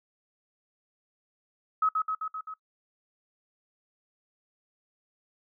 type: tone with echo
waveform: sine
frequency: 1278 Hz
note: D#6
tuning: 46 cents sharp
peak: -21 dBFS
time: 1.82-1.89 s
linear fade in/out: 5 ms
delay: 130 ms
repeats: 5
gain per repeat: -3 dB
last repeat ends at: 2.54 s
effects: noise-tail reverb RT60 0.1 s tail -20 dB re dry